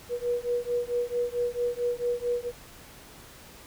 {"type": "beating tone pair", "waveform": "sine", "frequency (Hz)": [481.3, 485.8], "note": ["B4", "B4"], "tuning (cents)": [-45, -29], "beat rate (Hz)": 4.5, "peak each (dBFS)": -29, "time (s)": [0.09, 2.52], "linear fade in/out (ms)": 50, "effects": ["pink hiss -49 dBFS RMS until 3.66 s"]}